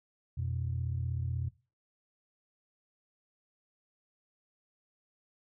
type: tone pair together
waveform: sine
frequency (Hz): 87.31 / 123.47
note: F2 / B2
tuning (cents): 0 / 0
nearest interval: tritone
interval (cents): 600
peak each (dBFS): -33 / -34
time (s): 0.37-1.49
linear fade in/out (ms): 10
effects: noise-tail reverb RT60 0.3 s tail -18 dB re dry + tanh soft clip ceiling -24 dBFS